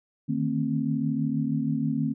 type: tone cluster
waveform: sine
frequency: 152.7 / 159 / 226.8 / 266.1 Hz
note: D#3 / D#3 / A#3 / C4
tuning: -32 / +38 / -47 / +29 cents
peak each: -29 / -35 / -28 / -28 dBFS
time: 0.28-2.14 s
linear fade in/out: 20 ms
effects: none